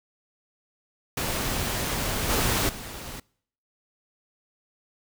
pink noise with level steps, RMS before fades -28 / -24 / -38 dBFS, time 1.17-3.2 s, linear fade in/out 5 ms, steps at 2.29 / 2.69 s, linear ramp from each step 2 ms, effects noise-tail reverb RT60 0.6 s tail -25 dB re dry

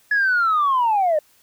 sine linear sweep, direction down, 1706 to 587.3 Hz, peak -14 dBFS, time 0.11-1.19 s, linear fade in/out 5 ms, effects tanh soft clip ceiling -12 dBFS + white hiss -57 dBFS RMS until 1.42 s

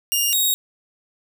10% pulse tone pair in turn, 2826 / 3772 Hz, F7 / A#7, +20 / +20 cents, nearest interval perfect fourth, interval 500 cents, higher second, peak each -9 dBFS, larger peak neither, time 0.12-0.33 / 0.33-0.54 s, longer neither, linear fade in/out 0 ms, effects none

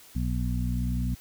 harmonic tone with a mistuned harmonic, 60.9 Hz, B1, 24 cents flat, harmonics 1 / 2 / 3 / 4, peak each -28 / -31 / -33 / -34 dBFS, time 0.15-1.15 s, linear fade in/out 10 ms, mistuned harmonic 1, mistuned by -15 cents, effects white hiss -52 dBFS RMS until 1.2 s

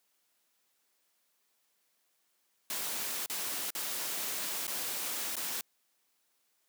white noise with dropouts, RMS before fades -36 dBFS, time 2.7-5.61 s, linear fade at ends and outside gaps 2 ms, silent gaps 3.261-3.298 / 3.705-3.75 / 4.669-4.678 / 5.356-5.366 s, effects white hiss -75 dBFS RMS until 6.68 s + high-pass 200 Hz 12 dB/octave

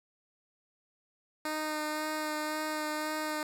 10% pulse tone with vibrato, 306.8 Hz, D#4, 24 cents flat, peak -24 dBFS, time 1.45-3.43 s, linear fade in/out 2 ms, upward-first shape sine, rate 1.9 Hz, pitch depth 14 cents each way, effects none

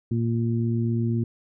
harmonic tone, 116 Hz, A#2, 8 cents flat, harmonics 1 / 2 / 3, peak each -23 / -26 / -32 dBFS, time 0.11-1.24 s, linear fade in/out 5 ms, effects none

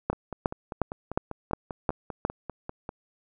two click trains, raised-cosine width 1 ms, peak -20 / -9 dBFS, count 15 / 7, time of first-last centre 0.13-2.891 / 0.1-2.251 s, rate 5.07 / 2.79 Hz, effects none

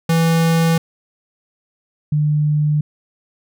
square / sine tone pair in turn, 164.81 / 149.96 Hz, E3 / D3, 0 / +36 cents, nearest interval major second, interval 164 cents, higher first, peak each -13 dBFS, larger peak neither, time 0.09-0.78 / 2.12-2.81 s, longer neither, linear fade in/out 5 ms, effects none

